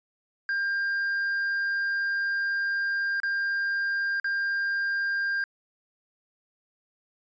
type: tone with dropouts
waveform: triangle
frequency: 1598 Hz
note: G6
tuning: 33 cents sharp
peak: -23 dBFS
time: 0.49-5.44 s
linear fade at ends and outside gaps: 1 ms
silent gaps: 3.201-3.233 / 4.199-4.244 s
effects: resampled to 16000 Hz